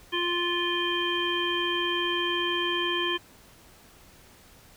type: harmonic tone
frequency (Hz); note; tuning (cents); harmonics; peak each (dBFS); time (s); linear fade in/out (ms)
349.2; F4; 0; 1 / 3 / 5 / 7 / 9; -30 / -32 / -32 / -36 / -29; 0.12-3.18; 20
effects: pink hiss -54 dBFS RMS until 4.76 s